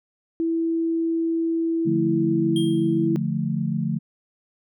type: tone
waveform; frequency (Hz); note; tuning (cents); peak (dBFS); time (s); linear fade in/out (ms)
sine; 329.6; E4; 0; -20; 0.4-3.16; 0
type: chord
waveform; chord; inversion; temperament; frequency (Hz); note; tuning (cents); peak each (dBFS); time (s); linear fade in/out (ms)
sine; D minor; none; equal; 146.83 / 174.61 / 220; D3 / F3 / A3; 0 / 0 / 0; -26; 1.85-3.99; 20
type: tone with exponential decay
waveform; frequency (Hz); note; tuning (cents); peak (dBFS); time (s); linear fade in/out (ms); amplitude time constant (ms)
square; 3222; G7; +47; -28; 2.56-3.07; 2; 110
effects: none